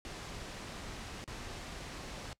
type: noise with dropouts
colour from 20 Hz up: pink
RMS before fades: -44 dBFS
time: 0.05-2.33 s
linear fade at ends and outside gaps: 0 ms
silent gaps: 1.241-1.277 s
effects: noise-tail reverb RT60 0.1 s tail -21 dB re dry + low-pass 7000 Hz 12 dB/octave